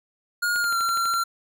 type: tone with pitch glide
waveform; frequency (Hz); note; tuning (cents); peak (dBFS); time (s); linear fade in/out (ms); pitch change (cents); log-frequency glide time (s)
square; 1429 to 1368.4; F6 to F6; +39 to -36; -22; 0.42-1.24; 10; -75; 0.59-0.77
type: click train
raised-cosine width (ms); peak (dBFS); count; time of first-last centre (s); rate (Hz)
0.3; -22; 8; 0.56-1.139; 12.1
effects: none